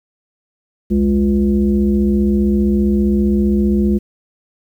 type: tone with frequency modulation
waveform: sine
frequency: 206.9 Hz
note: G#3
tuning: 6 cents flat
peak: -11 dBFS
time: 0.9-3.99 s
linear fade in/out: 20 ms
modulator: 143 Hz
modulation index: 0.9
effects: 8-bit